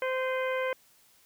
harmonic tone with a mistuned harmonic, 518 Hz, C5, 17 cents flat, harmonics 1 / 2 / 3 / 4 / 5 / 6, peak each -29 / -36 / -37 / -37 / -44 / -47 dBFS, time 0.02-0.73 s, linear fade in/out 2 ms, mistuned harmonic 5, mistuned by -74 cents, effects white hiss -62 dBFS RMS until 1.25 s

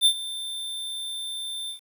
square tone with ADSR envelope, 3569 Hz, A7, 24 cents sharp, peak -14 dBFS, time 0.01-1.8 s, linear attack 46 ms, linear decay 75 ms, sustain -17 dB, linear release 110 ms, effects 9-bit

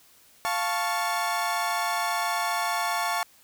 30% pulse chord, F augmented, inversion none, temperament equal, 698.5 / 880 / 1108.7 Hz, F5 / A5 / C#6, 0 / 0 / 0 cents, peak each -27 dBFS, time 0.45-3.23 s, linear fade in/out 0 ms, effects white hiss -57 dBFS RMS until 3.43 s

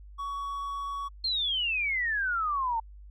triangle tone, 1123 Hz, C#6, 22 cents sharp, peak -30 dBFS, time 0.18-1.09 s, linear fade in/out 20 ms
sine exponential sweep, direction down, 4274 to 885 Hz, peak -26 dBFS, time 1.24-2.8 s, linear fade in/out 5 ms
effects added 50 Hz sine -45 dBFS peak until 3.1 s

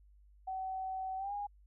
sine tone with pitch glide, 758 to 817.1 Hz, F#5 to G#5, +42 to -28 cents, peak -36 dBFS, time 0.47-1.47 s, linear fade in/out 10 ms, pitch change +130 cents, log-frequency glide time 1.17-1.33 s, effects added 50 Hz sine -59 dBFS peak until 1.66 s

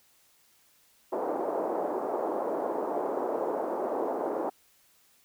pink band-pass noise, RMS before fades -31 dBFS, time 1.12-4.5 s, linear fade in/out 10 ms, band 350 to 860 Hz, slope 24 dB/octave, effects white hiss -64 dBFS RMS until 5.24 s

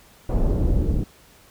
brown noise with low-pass filter sweep, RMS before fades -20 dBFS, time 0.29-1.04 s, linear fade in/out 5 ms, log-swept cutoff 700 to 290 Hz, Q 1.2, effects pink hiss -52 dBFS RMS until 1.5 s

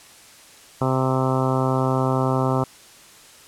harmonic tone, 130.81 Hz, C3, in tune, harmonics 1 / 2 / 3 / 4 / 5 / 6 / 7 / 8 / 9 / 10, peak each -22 / -25 / -27 / -28 / -29 / -30 / -30 / -31 / -32 / -32 dBFS, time 0.81-2.64 s, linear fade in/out 5 ms, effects white hiss -47 dBFS RMS until 3.47 s + low-pass 10000 Hz 12 dB/octave

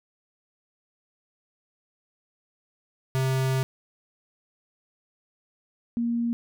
square / sine tone pair in turn, 131.9 / 235 Hz, C3 / A#3, +14 / +14 cents, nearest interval minor seventh, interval 1000 cents, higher second, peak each -23 dBFS, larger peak neither, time 3.15-3.63 / 5.97-6.33 s, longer first, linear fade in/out 0 ms, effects none

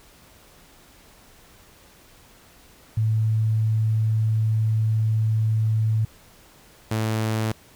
sine / sawtooth tone pair in turn, 110 / 110 Hz, A2 / A2, 0 / 0 cents, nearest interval unison, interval 0 cents, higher neither, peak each -18 dBFS, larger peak neither, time 2.97-6.05 / 6.91-7.52 s, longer first, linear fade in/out 5 ms, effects pink hiss -52 dBFS RMS until 7.75 s

